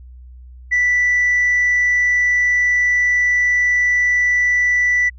sine tone, 1971 Hz, B6, 4 cents flat, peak -11 dBFS, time 0.71-5.1 s, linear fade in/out 20 ms, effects tanh soft clip ceiling -10 dBFS + added 62 Hz sine -36 dBFS peak until 5.18 s

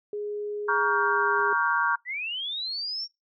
sine tone with pitch glide, 415.3 to 409.3 Hz, G#4 to G#4, 0 to -25 cents, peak -29 dBFS, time 0.13-1.53 s, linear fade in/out 2 ms, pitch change -25 cents, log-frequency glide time 0.86-0.96 s
sine chord, G half-diminished seventh, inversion first, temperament just, 940.8 / 1128.9 / 1411.2 / 1568 Hz, Bb5 / Db6 / F6 / G6, +16 / +31 / +18 / 0 cents, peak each -27 dBFS, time 0.68-1.96 s, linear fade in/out 10 ms
brown noise with exponential decay, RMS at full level -44 dBFS, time 1.39-1.46 s, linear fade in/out 1 ms, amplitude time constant 15 ms
sine linear sweep, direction up, 1900 to 5588 Hz, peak -29 dBFS, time 2.05-3.08 s, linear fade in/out 50 ms
effects noise-tail reverb RT60 0.2 s tail -25 dB re dry

